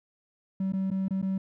triangle tone with dropouts, 191.3 Hz, G3, 42 cents flat, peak -23 dBFS, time 0.6-1.38 s, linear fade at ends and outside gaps 5 ms, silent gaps 0.723-0.734 / 0.904-0.913 / 1.083-1.107 / 1.217-1.226 s, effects tanh soft clip ceiling -20 dBFS

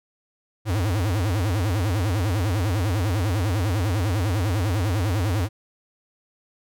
square tone with vibrato, 97.1 Hz, G2, 16 cents flat, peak -21 dBFS, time 0.65-5.49 s, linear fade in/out 50 ms, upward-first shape sine, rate 10 Hz, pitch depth 240 cents each way, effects none

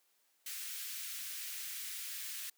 white high-pass noise, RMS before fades -43 dBFS, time 0.46-2.5 s, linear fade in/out 5 ms, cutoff 1600 Hz, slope 24 dB/octave, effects white hiss -74 dBFS RMS until 2.57 s + high-pass 300 Hz 12 dB/octave

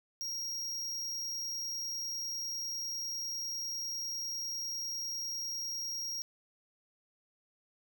square tone, 5610 Hz, F8, 7 cents sharp, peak -36 dBFS, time 0.21-6.22 s, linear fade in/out 0 ms, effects none

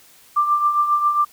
sine tone with tremolo, 1183 Hz, D6, 12 cents sharp, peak -12 dBFS, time 0.36-1.25 s, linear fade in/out 10 ms, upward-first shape triangle, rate 7.4 Hz, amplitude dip 65%, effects white hiss -50 dBFS RMS until 1.32 s

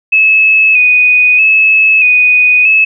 sine tone with vibrato, 2539 Hz, D#7, 34 cents sharp, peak -4 dBFS, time 0.12-2.85 s, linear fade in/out 10 ms, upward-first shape square, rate 0.79 Hz, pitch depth 37 cents each way, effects none

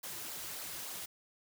white noise with flanger, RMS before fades -43 dBFS, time 0.03-1.06 s, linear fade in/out 10 ms, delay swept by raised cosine 0.33 to 4.53 ms, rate 3.5 Hz, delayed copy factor -0.6, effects none

